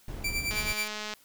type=noise; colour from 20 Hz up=brown; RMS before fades=-37 dBFS; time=0.08-0.73 s; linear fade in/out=2 ms
type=tone with tremolo; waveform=sawtooth; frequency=2340 Hz; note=D7; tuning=7 cents flat; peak=-24 dBFS; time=0.24-0.88 s; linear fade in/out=5 ms; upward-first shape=sine; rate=9.3 Hz; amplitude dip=65%
type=click train; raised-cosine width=0.2 ms; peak=-19 dBFS; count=134; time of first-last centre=0.51-1.137 s; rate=212 Hz
effects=white hiss -60 dBFS RMS until 1.24 s